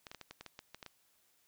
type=clicks; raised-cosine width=0.2 ms; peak=-29 dBFS; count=11; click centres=0.068 / 0.115 / 0.147 / 0.213 / 0.31 / 0.41 / 0.463 / 0.591 / 0.746 / 0.828 / 0.863 s; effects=white hiss -72 dBFS RMS until 1.47 s